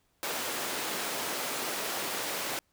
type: high-pass noise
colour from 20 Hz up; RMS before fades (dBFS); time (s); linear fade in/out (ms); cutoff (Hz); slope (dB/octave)
pink; -34; 0.23-2.59; 0; 360; 12
effects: pink hiss -72 dBFS RMS until 2.72 s